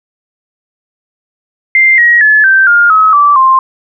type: tone with pitch steps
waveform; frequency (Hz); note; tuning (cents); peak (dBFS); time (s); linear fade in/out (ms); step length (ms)
sine; 2093 / 1897.2 / 1719.8 / 1558.9 / 1413.1 / 1281 / 1161.2 / 1052.6; C7 / A#6 / A6 / G6 / F6 / E6 / D6 / C6; 0 / +30 / -40 / -10 / +20 / -50 / -20 / +10; -3; 1.75-3.59; 2; 230
effects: none